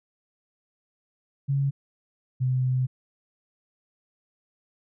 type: tone pair in turn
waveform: sine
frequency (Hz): 138.59 / 128.26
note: C#3 / C3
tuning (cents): 0 / -34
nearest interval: minor second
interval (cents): 134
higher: first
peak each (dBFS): -21 / -21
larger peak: neither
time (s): 1.48-1.71 / 2.4-2.87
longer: second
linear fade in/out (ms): 20
effects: none